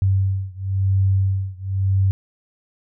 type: beating tone pair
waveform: sine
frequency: 96 / 96.97 Hz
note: G2 / G2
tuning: -36 / -18 cents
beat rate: 0.97 Hz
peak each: -19 / -20 dBFS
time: 0.02-2.11 s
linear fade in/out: 0 ms
effects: none